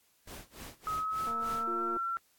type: noise with tremolo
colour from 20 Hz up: pink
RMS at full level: -45 dBFS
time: 0.27-1.64 s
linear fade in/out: 5 ms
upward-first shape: sine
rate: 3.4 Hz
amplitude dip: 95%
type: tone with pitch glide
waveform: sine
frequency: 1272 to 1355.4 Hz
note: D#6 to E6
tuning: +38 to +48 cents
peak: -31 dBFS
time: 0.87-2.17 s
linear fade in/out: 0 ms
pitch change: +110 cents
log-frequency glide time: 0.97-1.9 s
type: click train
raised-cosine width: 1 ms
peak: -32 dBFS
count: 162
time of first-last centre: 1.27-1.967 s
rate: 231 Hz
type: tone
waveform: sine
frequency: 350 Hz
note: F4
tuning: 4 cents sharp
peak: -37 dBFS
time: 1.67-1.98 s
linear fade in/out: 10 ms
effects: white hiss -69 dBFS RMS until 2.38 s + AAC 64 kbps